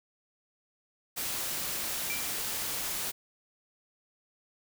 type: noise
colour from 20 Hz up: white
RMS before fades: -34 dBFS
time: 1.16-3.12 s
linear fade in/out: 20 ms
type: tone with exponential decay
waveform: sine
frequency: 2349 Hz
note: D7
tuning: in tune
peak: -31 dBFS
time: 2.1-2.43 s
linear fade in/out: 0 ms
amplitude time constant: 70 ms
effects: none